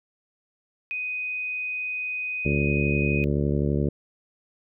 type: tone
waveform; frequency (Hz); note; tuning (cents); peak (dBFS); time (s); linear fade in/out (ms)
sine; 2498; D#7; +6; -27; 0.91-3.24; 0
type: harmonic tone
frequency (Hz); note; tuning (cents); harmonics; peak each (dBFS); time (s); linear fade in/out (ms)
71.8; D2; -39; 1 / 2 / 3 / 4 / 5 / 6 / 7 / 8; -28 / -25 / -28 / -32 / -30 / -32 / -38 / -37; 2.45-3.89; 5
effects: none